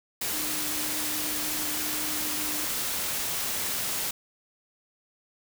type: tone in noise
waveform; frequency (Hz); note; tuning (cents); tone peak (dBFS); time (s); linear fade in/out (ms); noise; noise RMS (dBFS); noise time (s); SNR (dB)
sine; 303.1; D#4; -45; -39; 0.33-2.65; 5; white; -30; 0.21-4.11; -12
effects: none